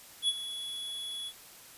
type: tone with ADSR envelope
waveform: square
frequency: 3382 Hz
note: G#7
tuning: 31 cents sharp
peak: -24 dBFS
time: 0.22-1.33 s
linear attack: 63 ms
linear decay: 40 ms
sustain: -13 dB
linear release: 58 ms
effects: white hiss -52 dBFS RMS until 1.77 s + resampled to 32000 Hz